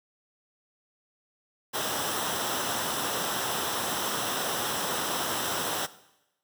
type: noise with comb filter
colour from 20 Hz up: pink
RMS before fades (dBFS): -30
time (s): 1.73-5.87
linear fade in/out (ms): 20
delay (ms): 0.44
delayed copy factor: -0.6
effects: noise-tail reverb RT60 0.9 s tail -17 dB re dry + high-pass 150 Hz 12 dB/octave